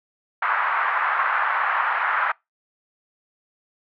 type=band-pass noise; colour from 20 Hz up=white; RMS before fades=-22 dBFS; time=0.42-2.32 s; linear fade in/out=5 ms; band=930 to 1600 Hz; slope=24 dB/octave; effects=noise-tail reverb RT60 0.2 s tail -25 dB re dry + low-pass 3000 Hz 12 dB/octave